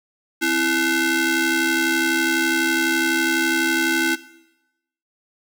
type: ring-modulated tone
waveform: sawtooth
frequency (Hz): 590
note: D5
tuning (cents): +8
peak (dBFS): -11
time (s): 0.41-4.16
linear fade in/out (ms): 20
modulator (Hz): 921
effects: noise-tail reverb RT60 0.9 s tail -17 dB re dry